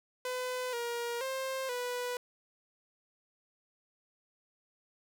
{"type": "tone with pitch steps", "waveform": "sawtooth", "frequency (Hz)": [504, 473.5, 529, 492.3], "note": ["B4", "A#4", "C5", "B4"], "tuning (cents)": [35, 27, 19, -6], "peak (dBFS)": -30, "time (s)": [0.25, 2.17], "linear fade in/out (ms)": 2, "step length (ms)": 480, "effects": []}